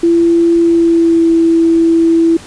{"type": "tone with pitch glide", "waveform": "sine", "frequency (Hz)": [337.7, 330.8], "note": ["E4", "E4"], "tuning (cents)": [42, 6], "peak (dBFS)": -6, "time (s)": [0.03, 2.37], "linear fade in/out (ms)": 5, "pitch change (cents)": -36, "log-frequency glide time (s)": [0.57, 1.29], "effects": ["pink hiss -34 dBFS RMS until 2.46 s", "resampled to 22050 Hz"]}